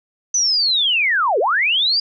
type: linear two-way sweep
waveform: sine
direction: down then up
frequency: 6090 to 371.4 to 4894 Hz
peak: -14 dBFS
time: 0.34-2 s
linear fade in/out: 5 ms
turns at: 1.39 s
effects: none